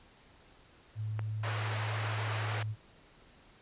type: tone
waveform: sine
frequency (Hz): 107.8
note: A2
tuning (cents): -35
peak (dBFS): -33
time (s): 0.95-2.76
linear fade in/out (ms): 50
type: click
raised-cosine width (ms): 0.5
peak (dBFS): -24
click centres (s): 1.193
type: band-pass noise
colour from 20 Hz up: white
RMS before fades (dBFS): -39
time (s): 1.43-2.63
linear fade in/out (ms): 5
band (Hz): 400 to 2000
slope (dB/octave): 12
effects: pink hiss -60 dBFS RMS until 3.61 s + resampled to 8000 Hz